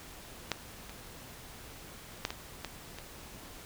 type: clicks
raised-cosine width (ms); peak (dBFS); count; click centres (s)
0.2; -12 / -29 / -13 / -19 / -19 / -25; 6; 0.517 / 0.895 / 2.251 / 2.305 / 2.647 / 2.986
effects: pink hiss -49 dBFS RMS until 3.65 s